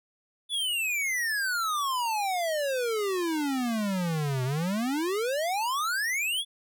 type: exponential two-way sweep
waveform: square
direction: down then up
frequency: 3500 to 124.7 to 3500 Hz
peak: -27 dBFS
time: 0.49-6.45 s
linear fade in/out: 50 ms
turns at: 4.44 s
effects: none